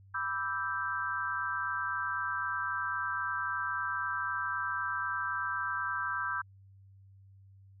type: chord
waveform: sine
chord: E minor seventh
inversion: second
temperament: equal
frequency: 987.8 / 1174.7 / 1318.5 / 1568 Hz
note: B5 / D6 / E6 / G6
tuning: 0 / 0 / 0 / 0 cents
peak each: -39 / -39 / -37 / -34 dBFS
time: 0.14-6.42 s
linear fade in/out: 10 ms
effects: added 97 Hz sine -54 dBFS peak until 7.8 s